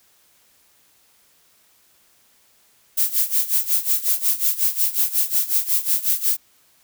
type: noise with tremolo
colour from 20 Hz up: violet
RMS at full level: -17 dBFS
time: 2.97-6.37 s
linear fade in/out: 10 ms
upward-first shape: sine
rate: 5.5 Hz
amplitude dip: 85%
effects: white hiss -58 dBFS RMS until 6.83 s